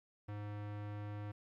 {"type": "tone with low-pass filter", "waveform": "square", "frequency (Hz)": 103.83, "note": "G#2", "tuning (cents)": 0, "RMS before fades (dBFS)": -44, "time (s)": [0.28, 1.32], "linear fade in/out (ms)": 10, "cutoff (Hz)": 2000, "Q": 0.85, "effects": ["13-bit"]}